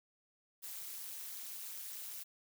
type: noise with amplitude modulation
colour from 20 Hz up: blue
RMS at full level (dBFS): -42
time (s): 0.62-2.24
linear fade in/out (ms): 20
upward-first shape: sine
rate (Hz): 207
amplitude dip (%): 90
effects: none